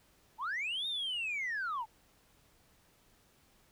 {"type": "linear two-way sweep", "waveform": "sine", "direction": "up then down", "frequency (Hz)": [833, 3729, 833], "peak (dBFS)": -32, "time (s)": [0.38, 1.86], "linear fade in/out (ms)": 50, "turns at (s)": 0.87, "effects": ["tanh soft clip ceiling -31 dBFS", "pink hiss -67 dBFS RMS until 3.71 s"]}